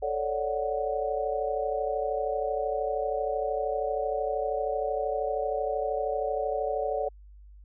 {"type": "chord", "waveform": "sine", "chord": "D major seventh", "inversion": "second", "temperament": "equal", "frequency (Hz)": [440, 554.4, 587.3, 740], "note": ["A4", "C#5", "D5", "F#5"], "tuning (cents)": [0, 0, 0, 0], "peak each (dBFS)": -32, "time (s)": [0.02, 7.09], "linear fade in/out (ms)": 10, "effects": ["added 50 Hz sine -47 dBFS peak until 7.64 s"]}